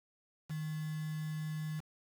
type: tone with quantisation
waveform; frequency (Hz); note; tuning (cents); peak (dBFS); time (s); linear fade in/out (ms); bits
sine; 155.3; D#3; -3; -36; 0.49-1.81; 20; 8
effects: none